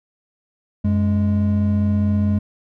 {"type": "tone pair together", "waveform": "triangle", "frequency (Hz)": [92.5, 207.7], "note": ["F#2", "G#3"], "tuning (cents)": [0, 0], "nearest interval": "octave + major second", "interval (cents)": 1400, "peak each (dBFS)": -16, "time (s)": [0.84, 2.39], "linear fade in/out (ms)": 10, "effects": []}